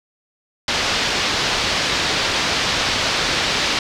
white low-pass noise, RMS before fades -20 dBFS, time 0.68-3.79 s, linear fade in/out 2 ms, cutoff 5000 Hz, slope 24 dB/octave, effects none

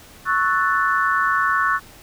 sine chord, F# minor seventh, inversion second, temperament equal, 1108.7 / 1318.5 / 1480 / 1760 Hz, C#6 / E6 / F#6 / A6, 0 / 0 / 0 / 0 cents, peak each -20 / -24 / -21 / -24 dBFS, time 0.25-1.8 s, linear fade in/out 50 ms, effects pink hiss -45 dBFS RMS until 2.02 s

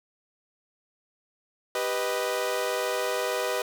sawtooth chord, G augmented, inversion none, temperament equal, 392 / 493.9 / 622.3 Hz, G4 / B4 / D#5, 0 / 0 / 0 cents, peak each -29 / -25 / -27 dBFS, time 1.75-3.62 s, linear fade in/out 2 ms, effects none

